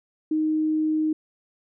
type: tone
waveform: sine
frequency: 311.1 Hz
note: D#4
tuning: in tune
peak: -20 dBFS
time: 0.31-1.13 s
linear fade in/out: 5 ms
effects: none